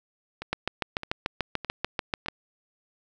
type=two click trains; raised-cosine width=0.3 ms; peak=-19 / -10 dBFS; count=4 / 13; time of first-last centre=0.42-2.26 / 0.53-2.284 s; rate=1.63 / 6.84 Hz; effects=none